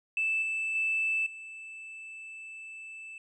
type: tone with level steps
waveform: triangle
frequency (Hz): 2637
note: E7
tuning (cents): 0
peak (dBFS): -23 / -27 / -23 / -40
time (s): 0.17-3.18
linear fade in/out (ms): 2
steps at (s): 0.42 / 0.75 / 1.26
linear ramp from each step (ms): 5
effects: tanh soft clip ceiling -23 dBFS + resampled to 22050 Hz